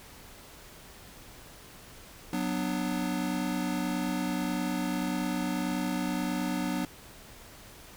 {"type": "chord", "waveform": "square", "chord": "B minor", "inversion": "second", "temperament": "just", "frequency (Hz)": [185.21, 246.9, 296.3], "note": ["F#3", "B3", "D4"], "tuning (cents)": [2, 0, 15], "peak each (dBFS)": -34, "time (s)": [2.33, 6.85], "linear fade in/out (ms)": 2, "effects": ["pink hiss -50 dBFS RMS until 7.96 s"]}